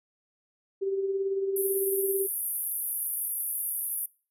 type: tone with tremolo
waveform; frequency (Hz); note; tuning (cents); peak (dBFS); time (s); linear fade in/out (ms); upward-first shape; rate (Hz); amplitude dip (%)
sine; 389.9; G4; -9; -24; 0.81-2.27; 20; sine; 18; 45
type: band-pass noise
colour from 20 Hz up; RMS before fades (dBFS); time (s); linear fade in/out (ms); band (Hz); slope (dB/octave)
pink; -32; 1.56-4.06; 5; 10000 to 14000; 96
effects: noise-tail reverb RT60 0.4 s tail -24 dB re dry